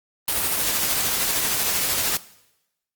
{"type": "noise with tremolo", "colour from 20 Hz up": "white", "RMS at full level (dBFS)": -21, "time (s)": [0.28, 2.17], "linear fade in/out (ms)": 2, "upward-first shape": "triangle", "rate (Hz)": 13, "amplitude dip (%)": 35, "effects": ["noise-tail reverb RT60 0.9 s tail -19 dB re dry", "Opus 32 kbps"]}